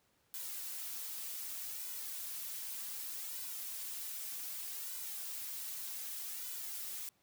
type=noise with flanger; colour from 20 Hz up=blue; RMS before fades=-43 dBFS; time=0.34-7.09 s; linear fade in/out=0 ms; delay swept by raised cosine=2 to 4.7 ms; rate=0.65 Hz; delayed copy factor=+0.75; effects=pink hiss -74 dBFS RMS until 7.22 s + high-pass 80 Hz 12 dB/octave